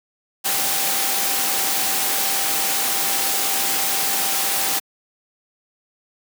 sine tone in noise, 784 Hz, G5, in tune, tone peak -31 dBFS, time 0.44-4.8 s, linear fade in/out 20 ms, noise white, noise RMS -21 dBFS, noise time 0.44-4.8 s, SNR -13 dB, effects high-pass 200 Hz 12 dB/octave

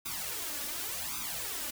white noise with flanger, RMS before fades -37 dBFS, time 0.05-1.71 s, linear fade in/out 10 ms, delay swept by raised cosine 0.81 to 3.51 ms, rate 0.89 Hz, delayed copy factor +0.8, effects none

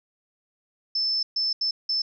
sine tone bursts at uneven times, 5274 Hz, E8, in tune, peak -22 dBFS, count 4, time 0.95-1.23 / 1.36-1.53 / 1.61-1.71 / 1.89-2.02 s, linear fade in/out 5 ms, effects none

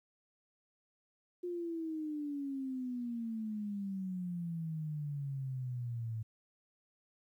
sine exponential sweep, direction down, 358 to 110 Hz, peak -36 dBFS, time 1.43-6.23 s, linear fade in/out 10 ms, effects 12-bit

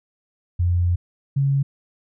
sine tone pair in turn, 87.9 / 138.37 Hz, F2 / C#3, +12 / -3 cents, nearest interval minor sixth, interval 785 cents, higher second, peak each -16 dBFS, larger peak neither, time 0.59-0.96 / 1.36-1.63 s, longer first, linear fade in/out 10 ms, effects none

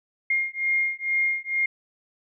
sine beating tone pair, 2127 / 2129.2 Hz, C7 / C7, +28 / +30 cents, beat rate 2.2 Hz, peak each -25 dBFS, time 0.3-1.66 s, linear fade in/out 5 ms, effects none

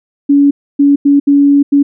sine tone bursts at uneven times, 283.4 Hz, C#4, 38 cents sharp, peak -4 dBFS, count 5, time 0.29-0.51 / 0.79-0.96 / 1.05-1.2 / 1.27-1.63 / 1.72-1.83 s, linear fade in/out 10 ms, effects none

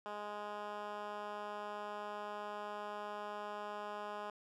10% pulse tone with band-pass filter, 207.7 Hz, G#3, in tune, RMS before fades -44 dBFS, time 0.06-4.3 s, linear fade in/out 0 ms, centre 950 Hz, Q 0.82, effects none

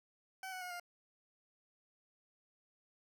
20% pulse tone with pitch steps, 760 / 740.9 / 722.3 / 704.2 Hz, F#5 / F#5 / F#5 / F5, +46 / +2 / -42 / +14 cents, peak -38 dBFS, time 0.43-0.798 s, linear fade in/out 2 ms, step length 92 ms, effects none

